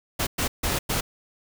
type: noise bursts at uneven times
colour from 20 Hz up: pink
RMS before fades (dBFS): -25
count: 4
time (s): 0.19-0.27 / 0.38-0.48 / 0.63-0.79 / 0.89-1.01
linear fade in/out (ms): 10
effects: none